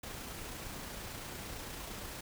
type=noise with amplitude modulation; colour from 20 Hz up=pink; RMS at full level=-43 dBFS; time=0.03-2.21 s; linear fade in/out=5 ms; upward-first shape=sine; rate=28.8 Hz; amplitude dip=25%; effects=none